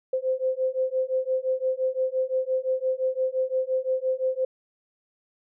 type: beating tone pair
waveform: sine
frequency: 516 / 521.8 Hz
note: C5 / C5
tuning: -24 / -5 cents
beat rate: 5.8 Hz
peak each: -26 dBFS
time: 0.13-4.45 s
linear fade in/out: 5 ms
effects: none